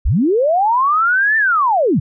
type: linear two-way sweep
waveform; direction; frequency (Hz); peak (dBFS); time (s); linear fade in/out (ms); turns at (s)
sine; up then down; 30.87 to 1799 to 105.5; -11; 0.05-2; 10; 1.37
effects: none